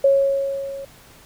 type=tone with level ramp; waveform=sine; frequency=550 Hz; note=C#5; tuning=14 cents flat; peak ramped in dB=-10 to -30 dBFS; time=0.04-0.85 s; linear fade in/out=5 ms; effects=pink hiss -48 dBFS RMS until 1.25 s